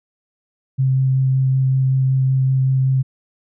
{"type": "tone with vibrato", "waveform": "sine", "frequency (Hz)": 132.1, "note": "C3", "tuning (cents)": 17, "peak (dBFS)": -13, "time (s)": [0.78, 3.03], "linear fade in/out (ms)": 20, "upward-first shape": "sine", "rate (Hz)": 5.3, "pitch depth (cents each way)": 9, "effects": []}